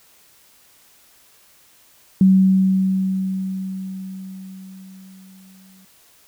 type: tone with exponential decay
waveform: sine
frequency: 189.7 Hz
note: F#3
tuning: 43 cents sharp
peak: -8 dBFS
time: 2.21-5.85 s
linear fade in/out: 2 ms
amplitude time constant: 790 ms
effects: white hiss -53 dBFS RMS until 6.27 s